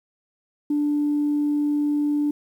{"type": "tone", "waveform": "sine", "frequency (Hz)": 293.7, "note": "D4", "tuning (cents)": 0, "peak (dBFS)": -18, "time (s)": [0.7, 2.31], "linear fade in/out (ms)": 5, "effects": ["tanh soft clip ceiling -15 dBFS", "9-bit"]}